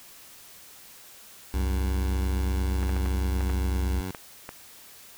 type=tone with pitch glide; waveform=15% pulse; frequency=94.1 to 92.8 Hz; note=F#2 to F#2; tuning=+30 to +6 cents; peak=-25 dBFS; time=1.54-4.11 s; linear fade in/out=0 ms; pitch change=-24 cents; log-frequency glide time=2.26-3.88 s
type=tone; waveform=triangle; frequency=65.41 Hz; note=C2; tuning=in tune; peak=-22 dBFS; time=1.54-4.01 s; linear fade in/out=5 ms
type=clicks; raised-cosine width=0.5 ms; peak=-21 dBFS; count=8; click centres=2.831 / 2.894 / 2.965 / 3.06 / 3.408 / 3.498 / 4.148 / 4.491 s
effects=white hiss -49 dBFS RMS until 5.17 s